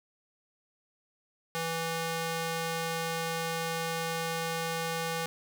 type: tone with high-pass filter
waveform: square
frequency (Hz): 164.81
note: E3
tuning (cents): 0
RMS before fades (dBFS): -33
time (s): 1.55-5.26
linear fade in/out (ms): 0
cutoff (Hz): 400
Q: 0.52
effects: none